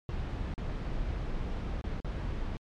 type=noise with dropouts; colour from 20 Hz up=brown; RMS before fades=-34 dBFS; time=0.09-2.57 s; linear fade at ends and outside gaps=1 ms; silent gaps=0.539-0.579 / 1.814-1.84 / 2.003-2.046 s; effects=low-pass 4000 Hz 12 dB/octave + MP3 96 kbps